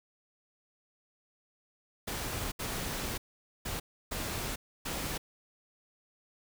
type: noise bursts at uneven times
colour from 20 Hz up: pink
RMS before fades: -36 dBFS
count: 5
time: 2.07-2.52 / 2.59-3.18 / 3.65-3.8 / 4.11-4.56 / 4.85-5.18 s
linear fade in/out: 10 ms
effects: none